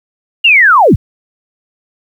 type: linear sweep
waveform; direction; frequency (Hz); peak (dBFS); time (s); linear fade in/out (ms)
sine; down; 2888 to 36.71; -3; 0.44-0.96; 10
effects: 7-bit